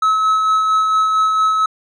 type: tone with tremolo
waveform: triangle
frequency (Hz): 1290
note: E6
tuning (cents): -38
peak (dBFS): -9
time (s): 0.02-1.66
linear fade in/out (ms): 5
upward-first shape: sine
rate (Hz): 4.4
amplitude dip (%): 30
effects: resampled to 22050 Hz